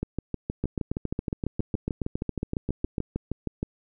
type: two click trains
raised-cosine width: 3 ms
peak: -15 / -14 dBFS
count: 24 / 18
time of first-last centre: 0.03-3.629 / 0.64-2.982 s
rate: 6.39 / 7.26 Hz
effects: none